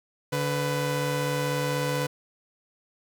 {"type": "tone pair together", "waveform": "sawtooth", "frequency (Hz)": [144.6, 498], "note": ["D3", "B4"], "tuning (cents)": [-27, 14], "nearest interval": "octave + major sixth", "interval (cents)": 2141, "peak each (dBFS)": -24, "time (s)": [0.32, 2.07], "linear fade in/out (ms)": 10, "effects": []}